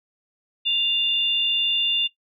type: tone pair together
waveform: sine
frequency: 2803 / 3539 Hz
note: F7 / A7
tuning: +6 / +9 cents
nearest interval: major third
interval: 403 cents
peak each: -20 / -22 dBFS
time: 0.65-2.08 s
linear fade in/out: 20 ms
effects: noise-tail reverb RT60 0.1 s tail -17 dB re dry